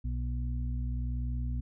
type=harmonic tone; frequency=61.1 Hz; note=B1; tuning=18 cents flat; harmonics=1 / 2 / 4; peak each=-31 / -37 / -43 dBFS; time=0.04-1.61 s; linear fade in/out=10 ms; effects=none